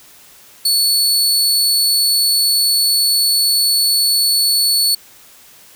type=tone; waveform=sawtooth; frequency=4431 Hz; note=C#8; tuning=2 cents flat; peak=-9 dBFS; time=0.65-4.95 s; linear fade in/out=5 ms; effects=white hiss -44 dBFS RMS until 5.75 s